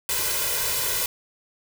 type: noise with comb filter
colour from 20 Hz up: white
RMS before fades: -25 dBFS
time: 0.09-1.06 s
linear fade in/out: 2 ms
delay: 2 ms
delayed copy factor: +0.95
effects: none